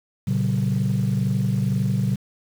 sine chord, F# major, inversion first, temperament equal with one note detuned, 116.54 / 138.59 / 189.54 Hz, A#2 / C#3 / F#3, 0 / 0 / +42 cents, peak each -22 dBFS, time 0.27-2.16 s, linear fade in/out 10 ms, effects tanh soft clip ceiling -14 dBFS + 7-bit

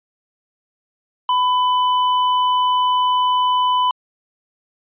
sine tone with tanh clipping, 1000 Hz, B5, 21 cents sharp, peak -16 dBFS, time 1.29-3.91 s, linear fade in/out 2 ms, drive 15 dB, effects resampled to 8000 Hz

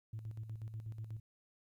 sine tone with tremolo, 110 Hz, A2, in tune, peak -39 dBFS, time 0.13-1.2 s, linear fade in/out 5 ms, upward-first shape square, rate 8.2 Hz, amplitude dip 60%, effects tanh soft clip ceiling -36 dBFS + 13-bit

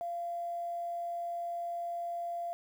sine tone with quantisation, 690 Hz, F5, 21 cents flat, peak -34 dBFS, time 0.01-2.53 s, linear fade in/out 0 ms, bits 10, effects none

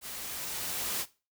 white noise with level ramp, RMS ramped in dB -41 to -32 dBFS, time 0.01-1.06 s, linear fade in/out 50 ms, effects noise-tail reverb RT60 0.3 s tail -18 dB re dry

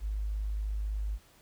sine tone, 51.91 Hz, G#1, in tune, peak -30 dBFS, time 0-1.19 s, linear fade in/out 50 ms, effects pink hiss -61 dBFS RMS until 1.41 s

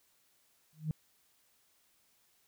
sine tone with exponential growth, 155.56 Hz, D#3, in tune, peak -26 dBFS, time 0.73-0.91 s, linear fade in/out 0 ms, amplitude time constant 37 ms, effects tanh soft clip ceiling -25 dBFS + white hiss -71 dBFS RMS until 2.47 s

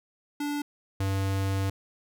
square tone pair in turn, 291 / 97.11 Hz, D4 / G2, -16 / -16 cents, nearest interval octave + perfect fifth, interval 1900 cents, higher first, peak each -29 / -26 dBFS, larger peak second, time 0.4-0.62 / 1-1.7 s, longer second, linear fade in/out 5 ms, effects none

